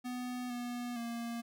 square tone with pitch steps, 248.4 / 243 / 233.9 Hz, B3 / B3 / A#3, +10 / -28 / +6 cents, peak -38 dBFS, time 0.04-1.42 s, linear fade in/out 20 ms, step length 460 ms, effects none

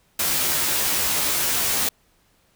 white noise with comb filter, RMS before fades -22 dBFS, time 0.19-1.89 s, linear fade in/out 5 ms, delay 14 ms, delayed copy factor +0.9, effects pink hiss -62 dBFS RMS until 2.55 s

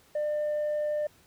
sine tone with tanh clipping, 599 Hz, D5, 34 cents sharp, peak -27 dBFS, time 0.15-1.07 s, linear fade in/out 5 ms, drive 1 dB, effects pink hiss -60 dBFS RMS until 1.26 s + high-pass 60 Hz 12 dB/octave

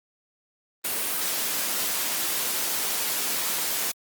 white noise, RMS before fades -27 dBFS, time 0.84-3.92 s, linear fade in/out 10 ms, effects high-pass 200 Hz 12 dB/octave + Opus 32 kbps

